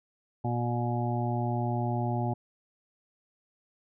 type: harmonic tone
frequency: 120 Hz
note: B2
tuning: 49 cents flat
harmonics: 1 / 2 / 3 / 5 / 6 / 7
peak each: -29 / -34 / -37 / -40 / -36 / -36 dBFS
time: 0.44-2.34 s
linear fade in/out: 10 ms
effects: none